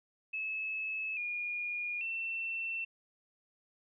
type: tone with pitch steps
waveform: sine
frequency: 2596 / 2432 / 2690 Hz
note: E7 / D#7 / E7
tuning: -27 / -40 / +34 cents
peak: -34 dBFS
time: 0.33-2.85 s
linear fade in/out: 10 ms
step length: 840 ms
effects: none

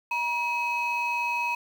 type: tone pair together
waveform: sine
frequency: 954.8 / 2549 Hz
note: A#5 / D#7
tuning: +41 / +41 cents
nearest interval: octave + perfect fourth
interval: 1700 cents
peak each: -26 dBFS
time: 0.11-1.55 s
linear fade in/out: 5 ms
effects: tanh soft clip ceiling -21 dBFS + 8-bit

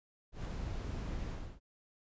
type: noise with ADSR envelope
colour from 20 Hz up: brown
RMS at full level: -37 dBFS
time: 0.32-1.6 s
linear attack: 130 ms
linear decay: 9 ms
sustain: -2 dB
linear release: 300 ms
effects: resampled to 16000 Hz

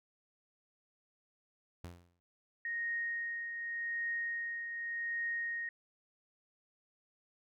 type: tone with exponential decay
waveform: sawtooth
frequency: 87.1 Hz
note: F2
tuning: 4 cents flat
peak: -38 dBFS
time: 1.84-2.2 s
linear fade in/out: 0 ms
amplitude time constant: 77 ms
type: tone with tremolo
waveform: sine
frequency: 1864.7 Hz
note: A#6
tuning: in tune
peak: -33 dBFS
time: 2.65-5.69 s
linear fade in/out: 2 ms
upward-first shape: triangle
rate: 0.86 Hz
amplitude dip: 50%
effects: none

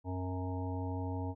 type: harmonic tone with a mistuned harmonic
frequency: 92.4 Hz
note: F#2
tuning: 2 cents flat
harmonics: 1 / 3 / 5 / 7 / 9 / 10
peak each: -36 / -40 / -46 / -48 / -47 / -48 dBFS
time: 0.04-1.35 s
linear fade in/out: 50 ms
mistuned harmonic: 3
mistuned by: -37 cents
effects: none

